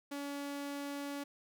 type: tone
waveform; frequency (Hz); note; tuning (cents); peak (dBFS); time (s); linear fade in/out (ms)
sawtooth; 283.7; C#4; +40; -35; 0.11-1.24; 10
effects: none